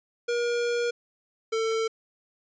square tone pair in turn, 476.3 / 447.5 Hz, A#4 / A4, +37 / +29 cents, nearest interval minor second, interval 108 cents, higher first, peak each -25 dBFS, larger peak neither, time 0.28-0.91 / 1.52-1.88 s, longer first, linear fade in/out 10 ms, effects resampled to 16000 Hz

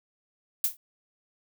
violet noise with exponential decay, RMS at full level -20 dBFS, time 0.64-0.77 s, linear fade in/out 2 ms, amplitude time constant 28 ms, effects none

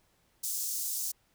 pink high-pass noise, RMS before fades -34 dBFS, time 0.43-1.12 s, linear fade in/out 10 ms, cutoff 5900 Hz, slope 24 dB/octave, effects pink hiss -70 dBFS RMS until 1.34 s

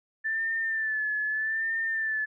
sine tone with vibrato, 1760 Hz, A6, in tune, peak -26 dBFS, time 0.24-2.26 s, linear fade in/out 20 ms, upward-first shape sine, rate 0.81 Hz, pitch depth 49 cents each way, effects none

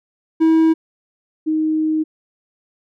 triangle / sine tone pair in turn, 322.2 / 312.7 Hz, E4 / D#4, -39 / +9 cents, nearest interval minor second, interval 52 cents, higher first, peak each -8 / -15 dBFS, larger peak first, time 0.4-0.74 / 1.46-2.04 s, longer second, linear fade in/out 20 ms, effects none

